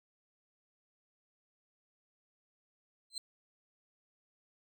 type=tone with exponential growth; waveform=35% pulse; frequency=4113 Hz; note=C8; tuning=30 cents flat; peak=-32 dBFS; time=3.1-3.18 s; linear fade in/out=2 ms; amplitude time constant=17 ms; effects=none